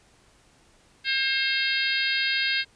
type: harmonic tone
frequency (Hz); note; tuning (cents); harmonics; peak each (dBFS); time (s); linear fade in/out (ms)
534; C5; +35; 3 / 4 / 5 / 6 / 7 / 8 / 9; -28 / -29 / -30 / -31 / -31 / -32 / -33; 1.04-2.65; 50
effects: pink hiss -59 dBFS RMS until 2.75 s + resampled to 22050 Hz